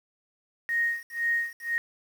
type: tone with tremolo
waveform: sine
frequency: 1864.7 Hz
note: A#6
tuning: in tune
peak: -22 dBFS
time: 0.69-1.78 s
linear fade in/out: 0 ms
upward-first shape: sine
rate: 2 Hz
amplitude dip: 100%
effects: 8-bit